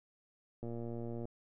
click train, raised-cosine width 2 ms, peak -30 dBFS, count 74, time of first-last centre 0.63-1.254 s, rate 117 Hz, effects none

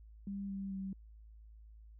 sine tone with pitch steps, 198.4 / 195.44 / 192.53 Hz, G3 / G3 / G3, +21 / -5 / -31 cents, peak -38 dBFS, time 0.27-0.93 s, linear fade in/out 2 ms, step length 220 ms, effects added 54 Hz sine -53 dBFS peak until 1.99 s

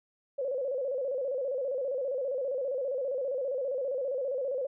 sine tone with vibrato, 531 Hz, C5, 25 cents sharp, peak -29 dBFS, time 0.38-4.67 s, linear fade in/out 10 ms, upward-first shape square, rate 15 Hz, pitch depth 93 cents each way, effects none

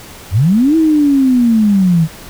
sine linear two-way sweep, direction up then down, 79.6 to 326.8 to 155.2 Hz, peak -7 dBFS, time 0.31-2.08 s, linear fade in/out 50 ms, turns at 0.76 s, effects pink hiss -34 dBFS RMS until 2.29 s

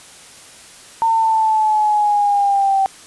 sine linear sweep, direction down, 910 to 773 Hz, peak -12 dBFS, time 1.02-2.86 s, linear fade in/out 0 ms, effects white hiss -41 dBFS RMS until 3.06 s + resampled to 24000 Hz

